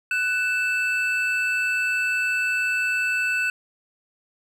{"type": "tone pair together", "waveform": "triangle", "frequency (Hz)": [1491.6, 2637], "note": ["F#6", "E7"], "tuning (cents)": [14, 0], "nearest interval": "minor seventh", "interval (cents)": 986, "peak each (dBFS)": -22, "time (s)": [0.11, 3.5], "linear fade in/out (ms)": 2, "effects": []}